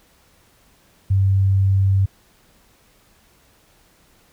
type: tone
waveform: sine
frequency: 96.9 Hz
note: G2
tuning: 20 cents flat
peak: -13 dBFS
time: 1.1-2.06 s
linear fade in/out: 10 ms
effects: pink hiss -56 dBFS RMS until 4.32 s